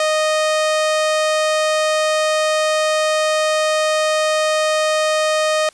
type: tone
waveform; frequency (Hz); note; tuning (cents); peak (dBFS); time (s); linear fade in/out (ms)
sawtooth; 620; D#5; -6; -11; 0-5.69; 2
effects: white hiss -50 dBFS RMS until 5.73 s + resampled to 22050 Hz